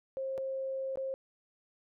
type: tone with dropouts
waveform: sine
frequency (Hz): 533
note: C5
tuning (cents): +32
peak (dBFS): -33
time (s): 0.17-1.14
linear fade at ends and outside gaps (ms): 0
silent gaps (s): 0.378-0.382 / 0.957-0.973
effects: none